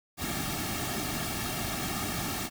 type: noise with comb filter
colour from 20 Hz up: pink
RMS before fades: -33 dBFS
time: 0.17-2.5 s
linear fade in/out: 50 ms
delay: 2 ms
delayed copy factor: -0.75
effects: none